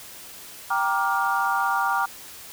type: chord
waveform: sine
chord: G minor seventh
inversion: none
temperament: just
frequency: 784 / 940.8 / 1176 / 1411.2 Hz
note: G5 / Bb5 / D6 / F6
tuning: 0 / +16 / +2 / +18 cents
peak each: -26 dBFS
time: 0.7-2.06 s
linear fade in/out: 10 ms
effects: white hiss -42 dBFS RMS until 2.52 s